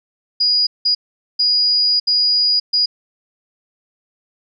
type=tone bursts at uneven times; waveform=sine; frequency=4898 Hz; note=D#8; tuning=28 cents flat; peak=-12 dBFS; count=5; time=0.4-0.67 / 0.85-0.95 / 1.39-2 / 2.07-2.6 / 2.73-2.86 s; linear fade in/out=10 ms; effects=none